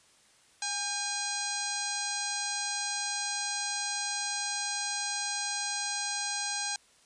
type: harmonic tone with a mistuned harmonic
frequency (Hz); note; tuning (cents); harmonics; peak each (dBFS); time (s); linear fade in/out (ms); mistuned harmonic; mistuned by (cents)
820; G#5; -22; 1 / 2 / 3 / 4 / 5 / 6 / 7 / 8 / 9 / 10; -39 / -40 / -42 / -45 / -38 / -41 / -41 / -37 / -47 / -41; 0.62-6.76; 2; 2; -52
effects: white hiss -62 dBFS RMS until 7.05 s + resampled to 22050 Hz